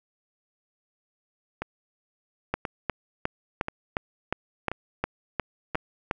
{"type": "two click trains", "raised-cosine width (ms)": 0.5, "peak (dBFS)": [-10, -15], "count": [11, 5], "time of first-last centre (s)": [[2.54, 6.111], [1.62, 5.748]], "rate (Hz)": [2.8, 0.969], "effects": []}